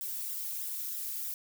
violet noise with flanger, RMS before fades -37 dBFS, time 0.01-1.34 s, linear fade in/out 0 ms, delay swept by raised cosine 0.55 to 2.35 ms, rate 3.2 Hz, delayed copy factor +0.75, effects none

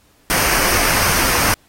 pink noise with comb filter, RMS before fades -17 dBFS, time 0.3-1.54 s, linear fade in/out 0 ms, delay 0.27 ms, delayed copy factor -0.5, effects pink hiss -55 dBFS RMS until 1.68 s + AAC 48 kbps

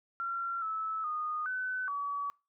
sine tone with pitch steps, 1369 / 1305 / 1231 / 1510 / 1139 Hz, F6 / E6 / D#6 / F#6 / C#6, -35 / -18 / -19 / +35 / +47 cents, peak -32 dBFS, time 0.2-2.3 s, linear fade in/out 0 ms, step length 420 ms, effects noise-tail reverb RT60 0.3 s tail -25 dB re dry

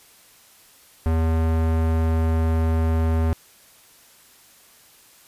square tone with low-pass filter, 81 Hz, E2, 30 cents flat, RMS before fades -20 dBFS, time 1.06-3.33 s, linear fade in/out 0 ms, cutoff 1600 Hz, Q 0.55, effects white hiss -52 dBFS RMS until 5.27 s + resampled to 32000 Hz

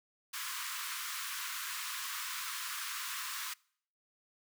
pink high-pass noise, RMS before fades -40 dBFS, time 0.33-3.54 s, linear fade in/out 10 ms, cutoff 1000 Hz, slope 96 dB/octave, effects noise-tail reverb RT60 0.6 s tail -25 dB re dry

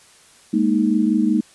sine chord, Ab suspended second, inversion none, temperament equal, 207.7 / 233.1 / 311.1 Hz, Ab3 / Bb3 / Eb4, 0 / 0 / 0 cents, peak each -19 dBFS, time 0.53-1.41 s, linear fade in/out 10 ms, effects white hiss -50 dBFS RMS until 1.54 s + resampled to 24000 Hz

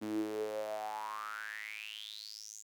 sawtooth tone with high-pass filter sweep, 107 Hz, A2, 48 cents flat, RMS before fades -41 dBFS, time 0.01-2.63 s, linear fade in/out 20 ms, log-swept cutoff 260 to 7100 Hz, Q 10, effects none

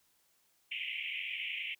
pink band-pass noise, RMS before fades -39 dBFS, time 0.71-1.75 s, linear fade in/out 10 ms, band 2100 to 3100 Hz, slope 96 dB/octave, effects white hiss -72 dBFS RMS until 1.79 s

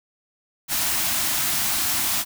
white band-stop noise, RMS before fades -23 dBFS, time 0.68-2.25 s, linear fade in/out 50 ms, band 360 to 610 Hz, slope 96 dB/octave, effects none

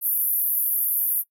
pink band-pass noise, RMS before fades -23 dBFS, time 0.01-1.24 s, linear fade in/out 50 ms, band 11000 to 15000 Hz, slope 96 dB/octave, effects noise-tail reverb RT60 0.1 s tail -21 dB re dry

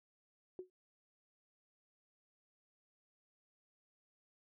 sine tone with exponential decay, 367.8 Hz, F#4, 10 cents flat, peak -39 dBFS, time 0.59-0.7 s, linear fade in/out 1 ms, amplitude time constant 23 ms, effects none

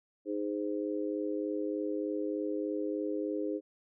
harmonic tone, 103.3 Hz, G#2, 9 cents flat, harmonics 3 / 4 / 5, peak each -34 / -36 / -38 dBFS, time 0.25-3.61 s, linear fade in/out 50 ms, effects none

